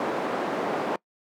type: band-pass noise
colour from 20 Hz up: white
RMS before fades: -28 dBFS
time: 0-0.96 s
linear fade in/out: 2 ms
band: 230 to 750 Hz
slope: 12 dB/octave
effects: noise-tail reverb RT60 0.1 s tail -23 dB re dry + high-pass 150 Hz 12 dB/octave